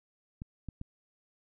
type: clicks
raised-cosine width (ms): 5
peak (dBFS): -27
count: 3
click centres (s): 0.419 / 0.687 / 0.814
effects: none